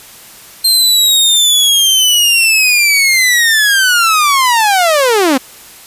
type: linear sweep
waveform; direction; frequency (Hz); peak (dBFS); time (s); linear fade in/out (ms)
sawtooth; down; 4186 to 246.9; -4; 0.64-5.38; 10
effects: white hiss -36 dBFS RMS until 5.86 s + resampled to 32000 Hz